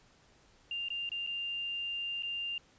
sine tone with dropouts, 2794 Hz, F7, in tune, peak -34 dBFS, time 0.71-2.58 s, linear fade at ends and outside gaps 2 ms, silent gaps 0.886-0.903 / 1.092-1.117 / 1.265-1.272 / 2.224-2.232 s, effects pink hiss -64 dBFS RMS until 2.78 s + resampled to 16000 Hz

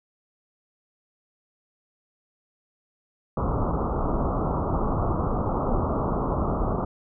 pink low-pass noise, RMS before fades -25 dBFS, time 3.37-6.85 s, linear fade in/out 5 ms, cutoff 1300 Hz, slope 96 dB/octave, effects none

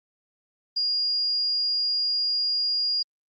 sine tone, 4842 Hz, D#8, 48 cents flat, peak -22 dBFS, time 0.76-3.03 s, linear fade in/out 10 ms, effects Opus 24 kbps

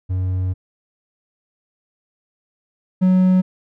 triangle tone pair in turn, 92.5 / 185 Hz, F#2 / F#3, 0 / 0 cents, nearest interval octave, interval 1200 cents, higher second, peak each -16 / -9 dBFS, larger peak second, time 0.09-0.54 / 3.01-3.42 s, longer first, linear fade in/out 20 ms, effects none

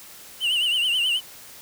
triangle tone with vibrato, 2914 Hz, F#7, 27 cents flat, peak -18 dBFS, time 0.4-1.21 s, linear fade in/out 50 ms, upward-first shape triangle, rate 9.3 Hz, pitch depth 120 cents each way, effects white hiss -44 dBFS RMS until 1.61 s

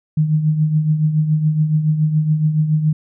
sine tone with tremolo, 154.3 Hz, D#3, 14 cents flat, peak -10 dBFS, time 0.17-2.93 s, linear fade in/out 5 ms, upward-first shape triangle, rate 7.1 Hz, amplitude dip 65%, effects none

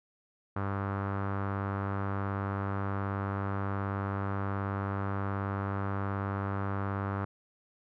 sawtooth tone with low-pass filter, 98.7 Hz, G2, 12 cents sharp, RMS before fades -33 dBFS, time 0.56-7.25 s, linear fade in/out 5 ms, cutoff 1300 Hz, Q 3.1, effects none

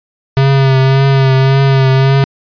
square tone with vibrato, 134.7 Hz, C#3, 49 cents flat, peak -7 dBFS, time 0.37-2.24 s, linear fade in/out 0 ms, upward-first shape triangle, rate 1.8 Hz, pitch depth 36 cents each way, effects resampled to 11025 Hz

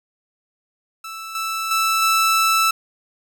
sawtooth tone with level steps, 1320 Hz, E6, 2 cents sharp, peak -27 / -19 / -13 / -11 dBFS, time 1.04-2.71 s, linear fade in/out 5 ms, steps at 1.35 / 1.71 / 2.02 s, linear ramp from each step 2 ms, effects none

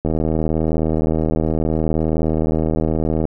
click train, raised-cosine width 2 ms, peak -6 dBFS, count 255, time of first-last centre 0.05-3.253 s, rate 79.3 Hz, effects none

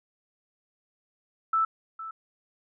sine tone with echo, 1318.5 Hz, E6, in tune, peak -21 dBFS, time 1.53-1.65 s, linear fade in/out 5 ms, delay 460 ms, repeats 1, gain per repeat -14 dB, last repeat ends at 2.11 s, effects none

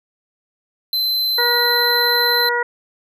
square tone, 4068 Hz, C8, 50 cents flat, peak -17 dBFS, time 0.93-2.49 s, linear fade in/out 2 ms
harmonic tone, 480 Hz, B4, 49 cents flat, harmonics 1 / 2 / 3 / 4, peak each -22 / -22 / -22 / -22 dBFS, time 1.38-2.63 s, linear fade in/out 5 ms
effects none

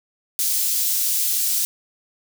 white high-pass noise, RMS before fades -21 dBFS, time 0.39-1.65 s, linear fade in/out 0 ms, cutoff 5000 Hz, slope 12 dB/octave, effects none

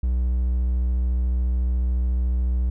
triangle tone with vibrato, 61.74 Hz, B1, in tune, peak -17 dBFS, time 0.03-2.7 s, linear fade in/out 5 ms, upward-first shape triangle, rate 14 Hz, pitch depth 22 cents each way, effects none

